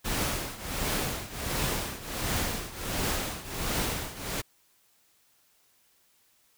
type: noise with tremolo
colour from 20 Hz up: pink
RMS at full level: -28 dBFS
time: 0.04-4.42 s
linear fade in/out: 20 ms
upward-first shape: triangle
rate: 1.4 Hz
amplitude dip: 85%
effects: white hiss -66 dBFS RMS until 6.57 s